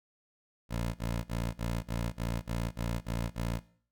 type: tone bursts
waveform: 15% pulse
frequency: 57.6 Hz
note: A#1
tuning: 20 cents flat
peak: -25 dBFS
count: 10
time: 0.69-3.605 s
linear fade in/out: 50 ms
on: 260 ms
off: 35 ms
effects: noise-tail reverb RT60 0.5 s tail -18 dB re dry